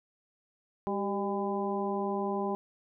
harmonic tone with a mistuned harmonic, 201.4 Hz, G3, 47 cents sharp, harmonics 1 / 2 / 3 / 4 / 5, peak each -34 / -33 / -39 / -36 / -38 dBFS, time 0.87-2.55 s, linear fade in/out 0 ms, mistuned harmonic 2, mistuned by -51 cents, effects none

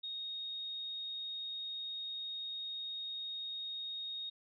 sine tone, 3729 Hz, A#7, in tune, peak -39 dBFS, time 0.03-4.3 s, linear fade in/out 10 ms, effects none

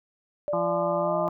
sine tone with pitch glide, 587.3 to 619.4 Hz, D5 to D#5, 0 to -8 cents, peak -25 dBFS, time 0.48-1.28 s, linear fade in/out 0 ms, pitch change +92 cents, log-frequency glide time 1-1.15 s
harmonic tone, 172 Hz, F3, 26 cents flat, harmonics 1 / 2 / 4 / 5 / 6 / 7, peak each -33 / -33 / -33 / -33 / -33 / -33 dBFS, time 0.53-1.29 s, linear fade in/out 2 ms
effects none

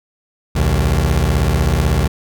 25% pulse beating tone pair, 62.4 / 78.4 Hz, B1 / D#2, +19 / +14 cents, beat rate 16 Hz, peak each -12 dBFS, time 0.55-2.08 s, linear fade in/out 10 ms, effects none

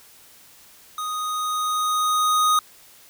square tone with level ramp, 1244.5 Hz, D#6, in tune, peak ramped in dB -27 to -16 dBFS, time 0.98-2.59 s, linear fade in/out 2 ms, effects white hiss -50 dBFS RMS until 3.09 s

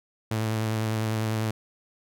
sawtooth tone with vibrato, 110 Hz, A2, in tune, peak -21 dBFS, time 0.31-1.51 s, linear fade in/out 5 ms, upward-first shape triangle, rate 10 Hz, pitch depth 28 cents each way, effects none

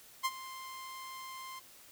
sawtooth tone with ADSR envelope, 1049 Hz, C6, 4 cents sharp, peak -24 dBFS, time 0.23-1.6 s, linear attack 24 ms, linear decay 43 ms, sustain -16 dB, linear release 16 ms, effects white hiss -57 dBFS RMS until 1.91 s

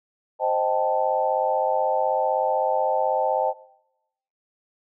sine chord, A half-diminished seventh, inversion first, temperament equal, 523.3 / 622.3 / 784 / 880 Hz, C5 / Eb5 / G5 / A5, 0 / 0 / 0 / 0 cents, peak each -25 dBFS, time 0.39-3.54 s, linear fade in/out 50 ms, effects noise-tail reverb RT60 0.9 s tail -21 dB re dry

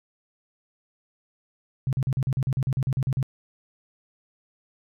sine tone bursts, 132.1 Hz, C3, 17 cents sharp, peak -21 dBFS, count 14, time 1.87-3.228 s, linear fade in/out 0 ms, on 58 ms, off 42 ms, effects none

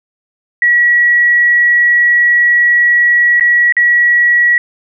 sine tone with dropouts, 1925 Hz, B6, 45 cents flat, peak -6 dBFS, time 0.62-4.58 s, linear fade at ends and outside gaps 2 ms, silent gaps 3.398-3.408 / 3.724-3.767 s, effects none

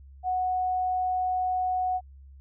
sine tone, 737 Hz, F#5, 7 cents flat, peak -24 dBFS, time 0.23-2.01 s, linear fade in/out 50 ms, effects added 68 Hz sine -46 dBFS peak until 2.4 s

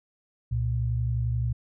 sine tone pair together, 65.83 / 117.3 Hz, C2 / A#2, +11 / +11 cents, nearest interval minor seventh, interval 1000 cents, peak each -29 / -25 dBFS, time 0.51-1.53 s, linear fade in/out 10 ms, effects none

